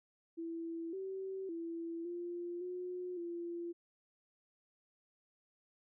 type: tone with pitch steps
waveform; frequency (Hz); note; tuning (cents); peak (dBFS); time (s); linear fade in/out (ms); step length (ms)
sine; 331.7 / 382.9 / 333.7 / 348.1 / 361.1 / 342.9; E4 / G4 / E4 / F4 / F#4 / F4; +11 / -41 / +21 / -6 / -42 / -32; -39; 0.37-3.73; 20; 560
effects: none